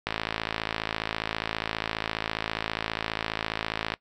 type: click train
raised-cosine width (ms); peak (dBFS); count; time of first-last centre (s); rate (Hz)
0.3; -11; 213; 0.07-3.939; 54.8
effects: noise-tail reverb RT60 0.1 s tail -20 dB re dry